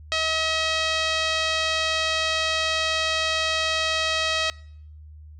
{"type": "tone with low-pass filter", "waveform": "5% pulse", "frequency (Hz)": 639, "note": "D#5", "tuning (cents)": 46, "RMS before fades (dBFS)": -24, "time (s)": [0.12, 4.5], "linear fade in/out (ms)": 0, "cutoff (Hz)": 4000, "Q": 1.1, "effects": ["noise-tail reverb RT60 0.7 s tail -25 dB re dry", "added 76 Hz sine -41 dBFS peak until 5.39 s"]}